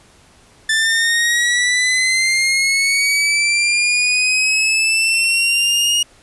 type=linear sweep; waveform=sawtooth; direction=up; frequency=1760 to 2874 Hz; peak=-10 dBFS; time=0.69-6.03 s; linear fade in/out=5 ms; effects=pink hiss -49 dBFS RMS until 6.22 s + resampled to 24000 Hz